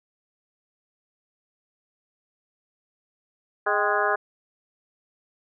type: harmonic tone with a mistuned harmonic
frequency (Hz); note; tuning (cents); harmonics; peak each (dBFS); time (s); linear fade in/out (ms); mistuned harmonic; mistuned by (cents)
207.7; G#3; 0; 2 / 3 / 4 / 5 / 6 / 7 / 8; -28 / -28 / -28 / -28 / -28 / -28 / -28; 3.66-4.16; 10; 4; -89
effects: none